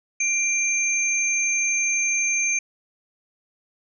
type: tone pair together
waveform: sine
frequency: 2366 / 6316 Hz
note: D7 / G8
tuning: +12 / +12 cents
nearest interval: octave + perfect fourth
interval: 1700 cents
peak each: -22 / -23 dBFS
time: 0.2-2.59 s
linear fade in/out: 5 ms
effects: none